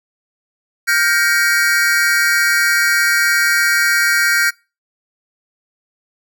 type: chord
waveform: square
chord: G half-diminished seventh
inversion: third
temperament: just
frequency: 1411.2 / 1568 / 1881.6 / 2258 Hz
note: F6 / G6 / Bb6 / Db7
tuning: +18 / 0 / +16 / +31 cents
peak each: -18 / -17 / -19 / -22 dBFS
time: 0.87-4.51 s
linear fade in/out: 20 ms
effects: noise-tail reverb RT60 0.3 s tail -25 dB re dry